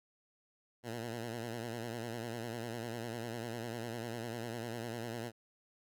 10% pulse tone with vibrato, 116.54 Hz, A#2, in tune, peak -31 dBFS, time 0.83-5.32 s, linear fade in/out 50 ms, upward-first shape triangle, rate 10 Hz, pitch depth 93 cents each way, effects none

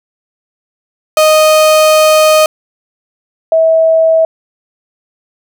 35% pulse / sine tone pair in turn, 621 / 647.6 Hz, D#5 / E5, -3 / -31 cents, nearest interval minor second, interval 72 cents, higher second, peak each -3 / -5 dBFS, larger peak first, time 1.17-2.46 / 3.52-4.25 s, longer first, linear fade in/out 2 ms, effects none

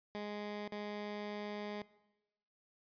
15% pulse tone with dropouts, 207.7 Hz, G#3, in tune, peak -34 dBFS, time 0.15-1.82 s, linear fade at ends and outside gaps 0 ms, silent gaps 0.677-0.722 s, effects noise-tail reverb RT60 1.0 s tail -20 dB re dry + resampled to 11025 Hz

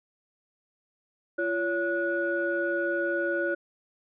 sine tone cluster, 343.3 / 563 / 1462 Hz, F4 / C#5 / F#6, -30 / +27 / -21 cents, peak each -29 dBFS, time 1.38-3.55 s, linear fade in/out 10 ms, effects tanh soft clip ceiling -16 dBFS

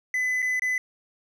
triangle tone with dropouts, 2009 Hz, B6, 29 cents sharp, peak -21 dBFS, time 0.14-0.78 s, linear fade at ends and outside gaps 2 ms, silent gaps 0.421-0.425 / 0.596-0.62 s, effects none

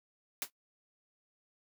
white noise with exponential decay, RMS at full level -31 dBFS, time 0.42-0.5 s, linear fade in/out 0 ms, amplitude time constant 16 ms, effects noise-tail reverb RT60 0.1 s tail -18 dB re dry + high-pass 200 Hz 12 dB/octave

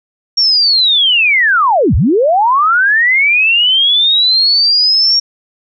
sine linear two-way sweep, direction down then up, 5588 to 53.3 to 5588 Hz, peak -7 dBFS, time 0.37-5.2 s, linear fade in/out 10 ms, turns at 1.95 s, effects none

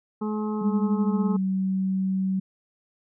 harmonic tone, 213.1 Hz, G#3, 45 cents sharp, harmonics 1 / 2 / 4 / 5 / 6, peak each -26 / -32 / -38 / -40 / -42 dBFS, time 0.21-1.37 s, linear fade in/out 10 ms
sine tone with pitch glide, 201.3 to 190 Hz, G3 to F#3, +46 to +46 cents, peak -22 dBFS, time 0.61-2.4 s, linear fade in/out 10 ms, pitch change -100 cents, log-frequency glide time 0.99-1.37 s
effects none

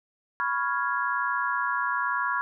sine chord, C# dominant seventh, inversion third, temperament equal, 987.8 / 1108.7 / 1396.9 / 1661.2 Hz, B5 / C#6 / E#6 / G#6, 0 / 0 / 0 / 0 cents, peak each -30 dBFS, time 0.4-2.41 s, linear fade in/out 0 ms, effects none

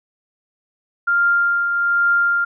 sine tone with tremolo, 1396.9 Hz, F6, in tune, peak -12 dBFS, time 1.07-2.45 s, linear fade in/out 10 ms, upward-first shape triangle, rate 1.2 Hz, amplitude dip 45%, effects none

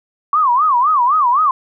sine tone with vibrato, 1100 Hz, C#6, 14 cents flat, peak -10 dBFS, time 0.33-1.51 s, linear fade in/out 2 ms, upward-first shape sine, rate 3.9 Hz, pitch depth 250 cents each way, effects none

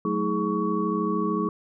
sine tone cluster, 185.2 / 218.4 / 320.6 / 418.4 / 1122 Hz, F#3 / A3 / E4 / G#4 / C#6, +2 / -13 / -48 / +13 / +21 cents, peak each -29 dBFS, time 0.05-1.49 s, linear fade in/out 2 ms, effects none

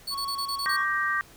40% pulse tone bursts, 4443 Hz, C#8, 3 cents sharp, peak -28 dBFS, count 7, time 0.07-0.767 s, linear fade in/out 10 ms, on 79 ms, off 24 ms
triangle tone with tremolo, 1108.7 Hz, C#6, in tune, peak -28 dBFS, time 0.1-0.86 s, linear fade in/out 50 ms, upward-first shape sine, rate 7.4 Hz, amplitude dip 25%
sine chord, G minor, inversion second, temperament just, 1176 / 1568 / 1881.6 Hz, D6 / G6 / Bb6, +2 / 0 / +16 cents, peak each -28 dBFS, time 0.66-1.21 s, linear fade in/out 0 ms
effects pink hiss -52 dBFS RMS until 1.36 s

